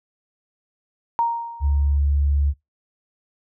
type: tone with exponential decay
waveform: sine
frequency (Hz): 932.3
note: A#5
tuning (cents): 0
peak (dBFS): -15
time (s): 1.19-1.98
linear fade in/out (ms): 0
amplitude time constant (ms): 170
type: tone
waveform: sine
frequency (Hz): 71.3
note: C#2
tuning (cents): +49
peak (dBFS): -16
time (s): 1.6-2.54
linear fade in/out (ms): 50
effects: noise-tail reverb RT60 0.2 s tail -24 dB re dry